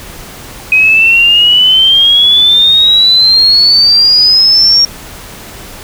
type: exponential sweep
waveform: sine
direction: up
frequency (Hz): 2513 to 5588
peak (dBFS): -3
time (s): 0.72-4.85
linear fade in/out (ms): 2
effects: pink hiss -29 dBFS RMS until 5.83 s